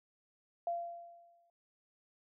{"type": "tone with exponential decay", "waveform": "sine", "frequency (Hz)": 687, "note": "F5", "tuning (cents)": -29, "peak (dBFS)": -31, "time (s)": [0.67, 1.5], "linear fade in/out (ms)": 2, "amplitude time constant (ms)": 180, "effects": []}